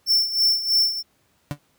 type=tone with tremolo; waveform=square; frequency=5390 Hz; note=E8; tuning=38 cents sharp; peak=-15 dBFS; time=0.06-1.03 s; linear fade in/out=50 ms; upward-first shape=sine; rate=3.1 Hz; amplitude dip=75%
type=tone with exponential decay; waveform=35% pulse; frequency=145.5 Hz; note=D3; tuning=16 cents flat; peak=-19 dBFS; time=1.51-1.59 s; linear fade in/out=0 ms; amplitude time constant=16 ms
effects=pink hiss -64 dBFS RMS until 1.78 s + high-pass 60 Hz 12 dB/octave